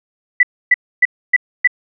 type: tone bursts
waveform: sine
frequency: 1979 Hz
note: B6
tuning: 3 cents sharp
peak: -6 dBFS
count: 5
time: 0.4-1.675 s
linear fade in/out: 5 ms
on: 31 ms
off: 280 ms
effects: none